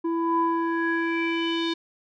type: tone with low-pass filter sweep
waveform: square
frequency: 332.5 Hz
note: E4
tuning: 15 cents sharp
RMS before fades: -25 dBFS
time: 0.04-1.74 s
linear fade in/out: 10 ms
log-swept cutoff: 710 to 3900 Hz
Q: 5
effects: none